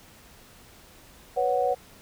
sine chord, B suspended second, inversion none, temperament equal, 493.9 / 554.4 / 740 Hz, B4 / C#5 / F#5, 0 / 0 / 0 cents, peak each -26 / -27 / -25 dBFS, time 1.36-1.75 s, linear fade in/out 20 ms, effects pink hiss -52 dBFS RMS until 2.01 s

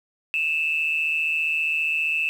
sine tone with amplitude modulation, 2637 Hz, E7, in tune, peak -17 dBFS, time 0.34-2.29 s, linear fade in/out 0 ms, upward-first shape sine, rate 155 Hz, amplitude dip 70%, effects tanh soft clip ceiling -13 dBFS + 8-bit

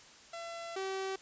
sawtooth tone pair in turn, 675 / 384.1 Hz, E5 / G4, +41 / -35 cents, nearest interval minor seventh, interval 976 cents, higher first, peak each -37 / -31 dBFS, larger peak second, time 0.33-0.76 / 0.76-1.16 s, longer first, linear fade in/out 5 ms, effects white hiss -56 dBFS RMS until 1.21 s + resampled to 16000 Hz

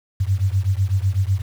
sine beating tone pair, 92.9 / 100.9 Hz, F#2 / G#2, +7 / -49 cents, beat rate 8 Hz, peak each -19 / -20 dBFS, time 0.2-1.42 s, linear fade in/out 10 ms, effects 7-bit

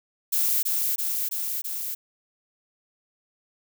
violet noise with echo, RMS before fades -23 dBFS, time 0.32-0.63 s, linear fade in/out 10 ms, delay 330 ms, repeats 4, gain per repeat -2 dB, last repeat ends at 1.95 s, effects none

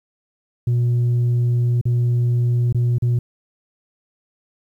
sine tone with dropouts, 120.7 Hz, B2, 39 cents flat, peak -12 dBFS, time 0.67-3.19 s, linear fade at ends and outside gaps 5 ms, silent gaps 1.813-1.854 / 2.726-2.746 / 2.984-3.022 s, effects tanh soft clip ceiling -14 dBFS + 9-bit

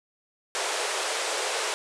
pink band-pass noise, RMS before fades -29 dBFS, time 0.55-1.74 s, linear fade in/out 0 ms, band 400 to 9700 Hz, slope 48 dB/octave, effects none

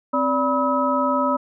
sine tone cluster, 261.6 / 580 / 979 / 1284 Hz, C4 / D5 / B5 / E6, 0 / -22 / -15 / -46 cents, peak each -23 dBFS, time 0.13-1.37 s, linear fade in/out 10 ms, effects none

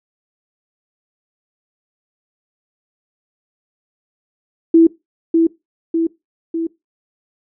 sine tone with echo, 329.6 Hz, E4, in tune, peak -5 dBFS, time 4.74-4.87 s, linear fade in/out 5 ms, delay 600 ms, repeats 3, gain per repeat -4 dB, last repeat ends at 6.67 s, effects noise-tail reverb RT60 0.2 s tail -20 dB re dry

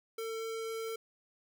square tone, 449.3 Hz, A4, 36 cents sharp, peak -37 dBFS, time 0.18-0.96 s, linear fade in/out 5 ms, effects none

